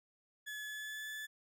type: tone with pitch glide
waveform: 35% pulse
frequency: 1710 to 1733.9 Hz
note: A6 to A6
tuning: -50 to -26 cents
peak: -40 dBFS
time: 0.46-1.27 s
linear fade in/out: 20 ms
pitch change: +24 cents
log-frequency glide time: 0.63-1.09 s
effects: none